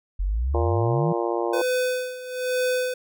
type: exponential sweep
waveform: sine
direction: up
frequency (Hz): 43.05 to 171.9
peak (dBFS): -21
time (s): 0.19-1.13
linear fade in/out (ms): 10
type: harmonic tone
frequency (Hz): 116.54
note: A#2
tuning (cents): 0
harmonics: 3 / 4 / 5 / 6 / 7 / 8 / 9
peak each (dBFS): -26 / -28 / -30 / -32 / -33 / -34 / -35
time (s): 0.54-1.62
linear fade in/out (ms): 5
type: tone with tremolo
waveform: square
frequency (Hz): 504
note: B4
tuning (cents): +35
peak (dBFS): -21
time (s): 1.53-2.94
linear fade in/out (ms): 5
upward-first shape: sine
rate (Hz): 1.1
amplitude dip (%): 80
effects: none